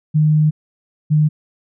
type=tone pair in turn; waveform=sine; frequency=153.2 / 152.23 Hz; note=D#3 / D#3; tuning=-27 / -38 cents; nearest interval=unison; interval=11 cents; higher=first; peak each=-10 dBFS; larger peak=neither; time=0.14-0.51 / 1.1-1.29 s; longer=first; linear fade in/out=20 ms; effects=none